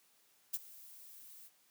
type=noise with ADSR envelope; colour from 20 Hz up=violet; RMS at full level=-34 dBFS; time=0.53-1.5 s; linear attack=14 ms; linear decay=33 ms; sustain=-21 dB; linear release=40 ms; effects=white hiss -70 dBFS RMS until 1.7 s + high-pass 150 Hz 12 dB/octave